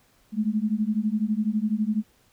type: beating tone pair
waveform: sine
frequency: 208.2 / 220.2 Hz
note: G#3 / A3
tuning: +5 / +2 cents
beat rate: 12 Hz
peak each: -25 dBFS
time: 0.32-2.04 s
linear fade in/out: 50 ms
effects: pink hiss -62 dBFS RMS until 2.32 s